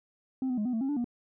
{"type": "tone with pitch steps", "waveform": "sine", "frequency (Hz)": [261.4, 251.2, 209.7, 250.1, 223.9, 269.5, 291.4, 240], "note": ["C4", "B3", "G#3", "B3", "A3", "C#4", "D4", "B3"], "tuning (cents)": [-1, 30, 17, 22, 30, -49, -13, -49], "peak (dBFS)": -25, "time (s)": [0.42, 1.044], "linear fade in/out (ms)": 2, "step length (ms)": 78, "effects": ["tanh soft clip ceiling -26 dBFS"]}